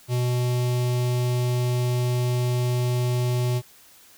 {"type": "tone with notch filter", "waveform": "square", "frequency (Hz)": 123.47, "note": "B2", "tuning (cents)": 0, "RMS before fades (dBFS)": -23, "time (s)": [0.08, 3.62], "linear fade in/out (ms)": 50, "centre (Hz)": 1500, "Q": 1.2, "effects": ["white hiss -52 dBFS RMS until 4.17 s"]}